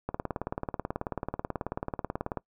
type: click train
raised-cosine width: 1 ms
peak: -17 dBFS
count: 43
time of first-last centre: 0.09-2.373 s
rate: 18.4 Hz
effects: noise-tail reverb RT60 0.1 s tail -22 dB re dry